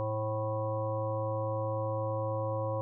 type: harmonic tone with a mistuned harmonic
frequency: 109.5 Hz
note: A2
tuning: 8 cents flat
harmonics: 1 / 3 / 5 / 7 / 9 / 10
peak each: -34 / -43 / -33 / -44 / -40 / -44 dBFS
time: 0-2.81 s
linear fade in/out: 0 ms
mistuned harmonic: 5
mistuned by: -29 cents
effects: none